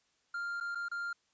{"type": "tone with dropouts", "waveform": "triangle", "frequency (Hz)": 1396.9, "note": "F6", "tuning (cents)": 0, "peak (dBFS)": -33, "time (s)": [0.34, 1.13], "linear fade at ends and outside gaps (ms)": 5, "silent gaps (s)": [[0.602, 0.608], [0.749, 0.754], [0.885, 0.914]], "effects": ["white hiss -74 dBFS RMS until 1.33 s", "resampled to 16000 Hz"]}